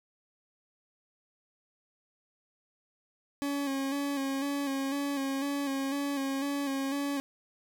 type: tone with vibrato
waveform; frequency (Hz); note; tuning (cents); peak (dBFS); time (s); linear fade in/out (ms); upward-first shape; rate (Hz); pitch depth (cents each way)
40% pulse; 277.2; C#4; 0; -29; 3.42-7.2; 0; square; 2; 35
effects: none